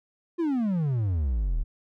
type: exponential sweep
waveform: triangle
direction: down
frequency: 355.7 to 34.65 Hz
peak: -21 dBFS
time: 0.38-1.64 s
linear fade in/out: 20 ms
effects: none